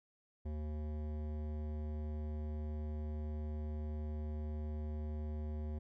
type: tone with hard clipping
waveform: sine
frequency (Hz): 75.9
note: D#2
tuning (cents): -42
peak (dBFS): -40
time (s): 0.45-5.79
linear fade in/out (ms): 10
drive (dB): 15
effects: none